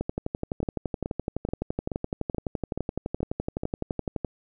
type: two click trains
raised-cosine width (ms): 2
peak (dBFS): -16 / -14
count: 8 / 51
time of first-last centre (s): 0.63-3.634 / 0.01-4.247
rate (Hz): 2.33 / 11.8
effects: none